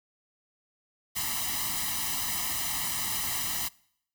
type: noise with comb filter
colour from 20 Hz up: white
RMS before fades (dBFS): -31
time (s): 1.15-3.69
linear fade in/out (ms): 20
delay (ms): 1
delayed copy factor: +1
effects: noise-tail reverb RT60 0.7 s tail -24 dB re dry